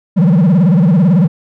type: tone with vibrato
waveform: triangle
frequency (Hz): 174.61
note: F3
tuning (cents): 0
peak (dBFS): -4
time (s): 0.16-1.28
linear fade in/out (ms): 20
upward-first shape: sine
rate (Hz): 18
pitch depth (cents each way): 250
effects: none